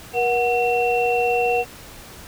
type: tone cluster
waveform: sine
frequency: 476.5 / 737 / 2714 Hz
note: A#4 / F#5 / E7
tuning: +38 / -7 / +50 cents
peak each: -20 / -21 / -24 dBFS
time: 0.13-1.65 s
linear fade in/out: 50 ms
effects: pink hiss -41 dBFS RMS until 2.27 s